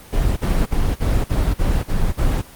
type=noise bursts; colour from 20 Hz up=brown; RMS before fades=-17 dBFS; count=8; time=0.12-2.421 s; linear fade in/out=20 ms; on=250 ms; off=43 ms; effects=pink hiss -42 dBFS RMS until 2.55 s + Opus 24 kbps